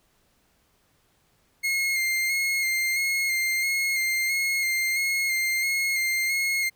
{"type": "tone with vibrato", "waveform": "40% pulse", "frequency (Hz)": 2132, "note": "C7", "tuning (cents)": 32, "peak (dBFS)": -22, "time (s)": [1.63, 6.7], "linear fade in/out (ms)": 20, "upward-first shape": "square", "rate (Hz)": 1.5, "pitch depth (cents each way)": 24, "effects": ["pink hiss -66 dBFS RMS until 6.75 s"]}